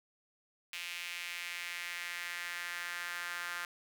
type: tone with high-pass filter sweep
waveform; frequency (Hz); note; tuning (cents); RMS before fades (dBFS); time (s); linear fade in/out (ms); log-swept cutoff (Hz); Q
sawtooth; 174.61; F3; 0; -41; 0.73-3.65; 2; 2500 to 1500; 2.8
effects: none